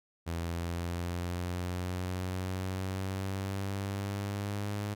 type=linear sweep; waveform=sawtooth; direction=up; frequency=83.8 to 103.3 Hz; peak=-29 dBFS; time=0.26-4.95 s; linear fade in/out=20 ms; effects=none